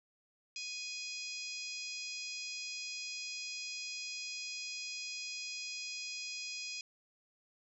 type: harmonic tone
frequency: 830 Hz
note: G#5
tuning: 1 cent flat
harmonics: 3 / 4 / 5 / 6 / 7 / 8 / 9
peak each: -44 / -52 / -51 / -44 / -51 / -50 / -57 dBFS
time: 0.56-6.81 s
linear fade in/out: 2 ms
effects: none